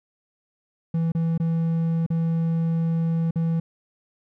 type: tone with dropouts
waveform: triangle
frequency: 164.81 Hz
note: E3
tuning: in tune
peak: -18 dBFS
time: 0.94-3.6 s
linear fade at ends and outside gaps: 5 ms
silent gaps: 1.12-1.149 / 1.378-1.399 / 2.064-2.102 / 3.309-3.357 s
effects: none